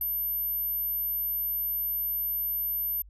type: tone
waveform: sine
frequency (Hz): 13010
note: G#9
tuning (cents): -37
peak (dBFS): -27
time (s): 0.01-3.02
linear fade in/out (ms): 2
effects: added 50 Hz sine -48 dBFS peak until 3.09 s